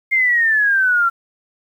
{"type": "exponential sweep", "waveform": "sine", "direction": "down", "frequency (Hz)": [2130, 1353], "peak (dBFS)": -12, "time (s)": [0.11, 1.1], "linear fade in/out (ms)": 20, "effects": ["8-bit"]}